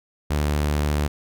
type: tone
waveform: sawtooth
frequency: 74 Hz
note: D2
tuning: 14 cents sharp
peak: -16 dBFS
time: 0.3-1.08 s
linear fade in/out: 10 ms
effects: none